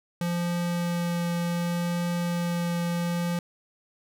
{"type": "tone with vibrato", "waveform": "square", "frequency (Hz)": 172.9, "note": "F3", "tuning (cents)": -17, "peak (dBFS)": -26, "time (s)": [0.21, 3.39], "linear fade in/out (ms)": 2, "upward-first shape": "triangle", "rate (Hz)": 0.67, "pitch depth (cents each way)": 9, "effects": []}